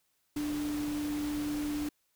sine tone in noise, 295.8 Hz, D4, 13 cents sharp, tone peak -31 dBFS, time 0.36-1.89 s, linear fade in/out 5 ms, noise pink, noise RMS -43 dBFS, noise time 0.36-1.89 s, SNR +9 dB, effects white hiss -75 dBFS RMS until 2.15 s

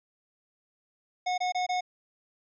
square tone bursts, 728 Hz, F#5, 28 cents flat, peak -27 dBFS, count 4, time 1.26-1.809 s, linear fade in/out 10 ms, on 120 ms, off 23 ms, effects resampled to 16000 Hz

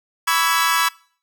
sawtooth chord, C# minor seventh, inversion third, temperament equal with one note detuned, 987.8 / 1132.7 / 1318.5 / 1661.2 Hz, B5 / C#6 / E6 / G#6, 0 / +37 / 0 / 0 cents, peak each -18 dBFS, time 0.27-0.89 s, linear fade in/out 10 ms, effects noise-tail reverb RT60 0.5 s tail -23 dB re dry

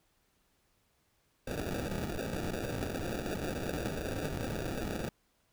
blue noise with sample-and-hold, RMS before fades -36 dBFS, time 1.47-5.09 s, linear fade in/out 5 ms, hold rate 1050 Hz, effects pink hiss -73 dBFS RMS until 5.52 s

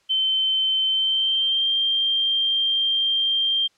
sine tone with pitch glide, 3086 to 3176 Hz, G7 to G7, -28 to +22 cents, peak -18 dBFS, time 0.09-3.68 s, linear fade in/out 20 ms, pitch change +50 cents, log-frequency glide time 0.88-1.68 s, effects white hiss -63 dBFS RMS until 3.77 s + low-pass 6000 Hz 12 dB/octave

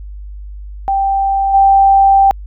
sine tone with level steps, 784 Hz, G5, in tune, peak -11 / -5 dBFS, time 0.88-2.31 s, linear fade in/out 0 ms, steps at 1.53 s, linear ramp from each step 20 ms, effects added 50 Hz sine -26 dBFS peak until 2.46 s

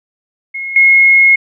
sine tone with level steps, 2162 Hz, C#7, 44 cents flat, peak -19 / -4 dBFS, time 0.54-1.36 s, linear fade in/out 10 ms, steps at 0.76 s, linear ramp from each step 2 ms, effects none

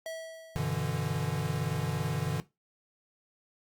square tone with exponential decay, 650 Hz, E5, 24 cents flat, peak -35 dBFS, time 0.06-1.21 s, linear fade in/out 1 ms, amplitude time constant 250 ms
square chord, E minor seventh, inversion first, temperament equal with one note detuned, 95.87 / 123.47 / 146.83 / 164.81 Hz, G2 / B2 / D3 / E3, -38 / 0 / 0 / 0 cents, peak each -39 / -37 / -33 / -37 dBFS, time 0.56-2.4 s, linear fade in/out 0 ms
effects noise-tail reverb RT60 0.2 s tail -17 dB re dry + Opus 48 kbps

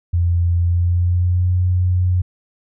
sine tone with pitch glide, 86.3 to 90.54 Hz, F2 to F#2, -20 to -37 cents, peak -13 dBFS, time 0.13-2.22 s, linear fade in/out 10 ms, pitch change +83 cents, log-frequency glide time 0.6-1.57 s, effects none

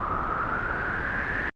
pink noise with low-pass filter sweep, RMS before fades -28 dBFS, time 0-1.5 s, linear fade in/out 5 ms, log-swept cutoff 1200 to 1800 Hz, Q 9.5, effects Opus 32 kbps

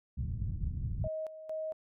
white low-pass noise, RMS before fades -35 dBFS, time 0.17-1.08 s, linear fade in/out 10 ms, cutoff 130 Hz, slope 24 dB/octave
sine tone with tremolo, 630 Hz, D#5, 21 cents sharp, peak -34 dBFS, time 1.04-1.73 s, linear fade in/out 2 ms, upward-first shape square, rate 2.2 Hz, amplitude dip 70%
effects none

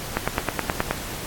click train, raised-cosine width 0.5 ms, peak -5 dBFS, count 8, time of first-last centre 0.17-0.91 s, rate 9.46 Hz, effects pink hiss -33 dBFS RMS until 1.26 s + AAC 64 kbps

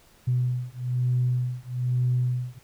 sine beating tone pair, 124.1 / 125.2 Hz, B2 / B2, +9 / +24 cents, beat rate 1.1 Hz, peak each -25 / -25 dBFS, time 0.27-2.59 s, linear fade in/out 10 ms, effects tanh soft clip ceiling -15 dBFS + pink hiss -57 dBFS RMS until 2.63 s

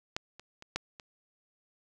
clicks, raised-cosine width 0.2 ms, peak -15 / -30 / -30 / -14 / -28 dBFS, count 5, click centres 0.165 / 0.396 / 0.624 / 0.76 / 0.998 s, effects none

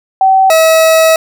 sine / 40% pulse tone pair in turn, 766 / 644.1 Hz, G5 / E5, -40 / -40 cents, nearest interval minor third, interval 300 cents, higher first, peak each -4 dBFS, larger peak neither, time 0.21-0.5 / 0.5-1.16 s, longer second, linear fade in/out 2 ms, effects none

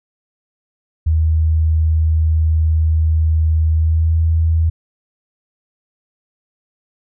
sine tone with pitch glide, 79.4 to 81.16 Hz, D#2 to E2, +36 to -26 cents, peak -11 dBFS, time 1.06-4.7 s, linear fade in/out 10 ms, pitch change +38 cents, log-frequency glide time 3.74-4.15 s, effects none

